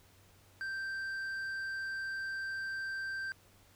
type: tone with tanh clipping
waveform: sine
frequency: 1567 Hz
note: G6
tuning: 1 cent flat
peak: -37 dBFS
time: 0.61-3.32 s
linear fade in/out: 0 ms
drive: 6 dB
effects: added 95 Hz sine -65 dBFS peak until 3.75 s + pink hiss -64 dBFS RMS until 3.75 s